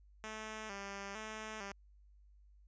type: tone with vibrato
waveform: 5% pulse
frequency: 207.7 Hz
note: G#3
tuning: in tune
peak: -32 dBFS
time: 0.24-1.72 s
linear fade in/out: 0 ms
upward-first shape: square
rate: 1.1 Hz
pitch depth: 80 cents each way
effects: added 50 Hz sine -60 dBFS peak until 2.67 s + resampled to 16000 Hz